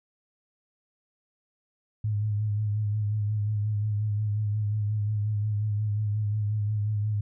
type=tone with vibrato; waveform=sine; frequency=105.3 Hz; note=G#2; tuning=24 cents sharp; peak=-24 dBFS; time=2.04-7.21 s; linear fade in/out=5 ms; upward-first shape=sine; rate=5.6 Hz; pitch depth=40 cents each way; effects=none